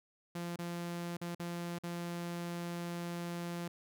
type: tone with dropouts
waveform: sawtooth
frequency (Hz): 172.5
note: F3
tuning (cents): -21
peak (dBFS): -34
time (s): 0.35-3.68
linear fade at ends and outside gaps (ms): 5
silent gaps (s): 0.561-0.588 / 1.17-1.213 / 1.349-1.396 / 1.786-1.835
effects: none